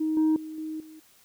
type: tone with level steps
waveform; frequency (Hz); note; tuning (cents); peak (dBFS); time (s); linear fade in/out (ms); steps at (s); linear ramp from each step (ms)
sine; 313.5; D#4; +13; -23 / -17 / -35 / -31 / -44; 0-1; 10; 0.17 / 0.36 / 0.58 / 0.8; 2
effects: tanh soft clip ceiling -18 dBFS + white hiss -59 dBFS RMS until 1.24 s